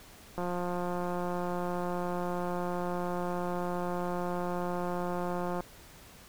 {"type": "click train", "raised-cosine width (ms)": 1, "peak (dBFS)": -21, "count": 926, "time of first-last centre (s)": [0.38, 5.606], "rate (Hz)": 177, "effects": ["pink hiss -53 dBFS RMS until 6.28 s"]}